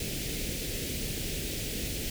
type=band-stop noise; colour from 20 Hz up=pink; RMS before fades=-34 dBFS; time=0-2.1 s; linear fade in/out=2 ms; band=510 to 2200 Hz; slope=24 dB/octave; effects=none